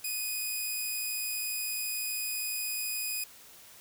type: tone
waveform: 5% pulse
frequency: 2489 Hz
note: D#7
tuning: in tune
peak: -22 dBFS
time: 0.04-3.24 s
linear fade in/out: 5 ms
effects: white hiss -53 dBFS RMS until 3.8 s